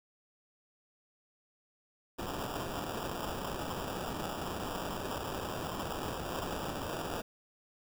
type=noise with sample-and-hold; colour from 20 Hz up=blue; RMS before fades=-38 dBFS; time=2.18-7.22 s; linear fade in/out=10 ms; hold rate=2100 Hz; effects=none